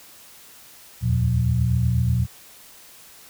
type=tone cluster; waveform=sine; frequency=78.2 / 86.4 / 119.2 / 178.7 Hz; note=D#2 / F2 / A#2 / F3; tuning=+9 / -18 / +39 / +40 cents; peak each=-24 / -28 / -19 / -28 dBFS; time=1.01-2.27 s; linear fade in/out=50 ms; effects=white hiss -47 dBFS RMS until 3.29 s